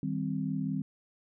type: chord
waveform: sine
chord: C minor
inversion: first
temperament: just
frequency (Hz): 156.98 / 196.22 / 261.6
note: Eb3 / G3 / C4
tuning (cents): +16 / +2 / 0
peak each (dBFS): -34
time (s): 0.03-0.82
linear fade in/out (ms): 2
effects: none